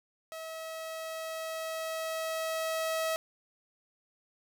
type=tone with level ramp; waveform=sawtooth; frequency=644 Hz; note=E5; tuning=41 cents flat; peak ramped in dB=-36 to -25 dBFS; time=0.32-3.16 s; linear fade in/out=0 ms; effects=none